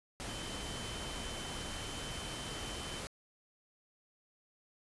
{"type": "tone in noise", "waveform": "sine", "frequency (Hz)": 3067, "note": "G7", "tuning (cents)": -38, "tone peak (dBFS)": -47, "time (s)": [0.29, 3], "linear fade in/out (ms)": 0, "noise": "pink", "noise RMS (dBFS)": -42, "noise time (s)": [0.2, 3.07], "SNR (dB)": -8, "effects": ["resampled to 24000 Hz"]}